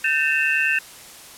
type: tone cluster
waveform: sine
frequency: 1551 / 1796 / 2574 / 2723 Hz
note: G6 / A6 / E7 / F7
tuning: -19 / +35 / -42 / -44 cents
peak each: -23 dBFS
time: 0.04-0.79 s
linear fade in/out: 5 ms
effects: white hiss -42 dBFS RMS until 1.37 s + low-pass 12000 Hz 12 dB/octave